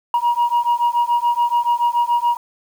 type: beating tone pair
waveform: sine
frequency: 950 / 957 Hz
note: A#5 / A#5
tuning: +33 / +45 cents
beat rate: 7 Hz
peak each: -16 dBFS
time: 0.14-2.37 s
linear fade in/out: 2 ms
effects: tanh soft clip ceiling -11 dBFS + 7-bit